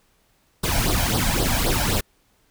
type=noise with flanger; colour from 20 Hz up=pink; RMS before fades=-21 dBFS; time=0.63-2.01 s; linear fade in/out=10 ms; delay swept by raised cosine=0.21 to 1.31 ms; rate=3.8 Hz; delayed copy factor=+0.75; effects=pink hiss -63 dBFS RMS until 2.5 s